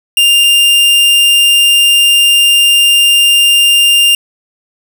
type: tone pair in turn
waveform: 45% pulse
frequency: 2800 / 2800 Hz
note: F7 / F7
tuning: +4 / +4 cents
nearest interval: unison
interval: 0 cents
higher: neither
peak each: -5 dBFS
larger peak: neither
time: 0.17-0.44 / 0.44-4.15 s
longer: second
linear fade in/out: 2 ms
effects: none